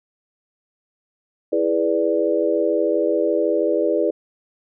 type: chord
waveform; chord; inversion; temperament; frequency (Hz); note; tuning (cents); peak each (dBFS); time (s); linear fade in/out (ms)
sine; E dominant seventh; none; equal; 329.6 / 415.3 / 493.9 / 587.3; E4 / G#4 / B4 / D5; 0 / 0 / 0 / 0; -22; 1.52-4.11; 10
effects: none